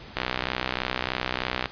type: click train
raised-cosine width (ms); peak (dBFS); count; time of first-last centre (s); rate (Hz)
0.3; -9; 95; 0.17-1.657; 63.2
effects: pink hiss -44 dBFS RMS until 1.71 s + resampled to 11025 Hz